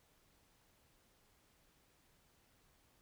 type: silence
effects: pink hiss -72 dBFS RMS until 3.01 s